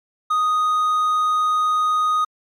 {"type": "tone", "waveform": "triangle", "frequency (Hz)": 1244, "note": "D#6", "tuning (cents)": -1, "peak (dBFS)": -14, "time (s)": [0.3, 2.25], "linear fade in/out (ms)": 10, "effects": ["MP3 96 kbps"]}